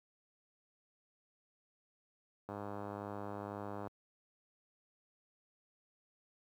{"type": "click train", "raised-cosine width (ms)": 1, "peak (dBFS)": -29, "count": 142, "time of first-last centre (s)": [2.49, 3.872], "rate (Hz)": 102, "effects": ["high-pass 80 Hz 12 dB/octave", "11-bit"]}